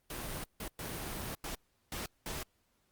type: noise bursts at uneven times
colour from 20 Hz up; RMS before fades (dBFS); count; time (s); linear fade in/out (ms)
pink; -40; 6; 0.1-0.44 / 0.6-0.68 / 0.79-1.35 / 1.44-1.55 / 1.92-2.06 / 2.26-2.43; 2
effects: pink hiss -75 dBFS RMS until 2.91 s + Opus 32 kbps